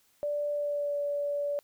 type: tone with pitch glide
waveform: sine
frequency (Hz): 585 to 576.3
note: D5 to D5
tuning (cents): -7 to -33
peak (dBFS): -28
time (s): 0.23-1.59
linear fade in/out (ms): 0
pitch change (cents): -26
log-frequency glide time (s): 0.52-0.97
effects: white hiss -67 dBFS RMS until 1.63 s